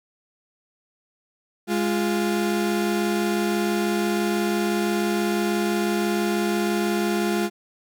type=tone pair together; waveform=35% pulse; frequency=207.6 / 349.2 Hz; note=G#3 / F4; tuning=0 / 0 cents; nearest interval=major sixth; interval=900 cents; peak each=-22 dBFS; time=1.67-7.5 s; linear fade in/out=50 ms; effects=none